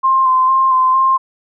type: tone with vibrato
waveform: sine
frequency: 1046.5 Hz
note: C6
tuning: in tune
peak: -9 dBFS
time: 0.03-1.18 s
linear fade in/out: 20 ms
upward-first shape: square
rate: 2.2 Hz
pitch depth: 19 cents each way
effects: none